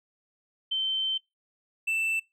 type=tone pair in turn; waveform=sine / triangle; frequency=3097 / 2660 Hz; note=G7 / E7; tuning=-22 / +15 cents; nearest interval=minor third; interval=263 cents; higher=first; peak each=-25 / -23 dBFS; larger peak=second; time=0.71-1.18 / 1.87-2.2 s; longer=first; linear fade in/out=10 ms; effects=noise-tail reverb RT60 0.2 s tail -23 dB re dry